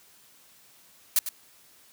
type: noise with echo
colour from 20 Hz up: blue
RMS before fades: -21 dBFS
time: 1.16-1.19 s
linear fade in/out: 2 ms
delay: 100 ms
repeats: 1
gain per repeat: -11 dB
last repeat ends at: 1.29 s
effects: white hiss -57 dBFS RMS until 1.92 s + high-pass 60 Hz 12 dB/octave